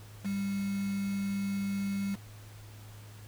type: tone with quantisation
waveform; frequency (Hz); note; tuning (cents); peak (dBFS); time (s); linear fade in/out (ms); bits
sine; 198; G3; +18; -30; 0.24-2.16; 20; 7
effects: added 105 Hz sine -47 dBFS peak until 3.27 s + pink hiss -55 dBFS RMS until 3.27 s